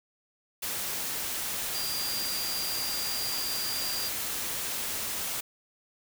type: tone in noise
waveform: sine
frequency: 4767 Hz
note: D8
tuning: 25 cents sharp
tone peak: -33 dBFS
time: 1.74-4.09 s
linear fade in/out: 10 ms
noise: white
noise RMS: -33 dBFS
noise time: 0.62-5.41 s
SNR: -3 dB
effects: none